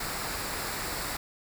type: noise with comb filter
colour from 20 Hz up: pink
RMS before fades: -34 dBFS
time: 0-1.17 s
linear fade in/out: 5 ms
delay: 0.32 ms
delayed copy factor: -0.5
effects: none